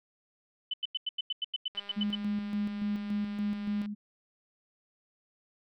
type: tone bursts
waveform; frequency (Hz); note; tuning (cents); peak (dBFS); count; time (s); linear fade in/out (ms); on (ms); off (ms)
sine; 3012; F#7; +30; -29; 13; 0.71-2.153; 5; 27; 91
type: click train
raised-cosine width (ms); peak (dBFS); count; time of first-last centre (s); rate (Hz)
0.3; -34; 427; 1.75-3.859; 202
type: tone with tremolo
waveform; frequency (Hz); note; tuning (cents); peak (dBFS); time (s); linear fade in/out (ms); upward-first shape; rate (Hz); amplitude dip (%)
sine; 207.7; G#3; 0; -28; 1.96-3.95; 20; square; 3.5; 50
effects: none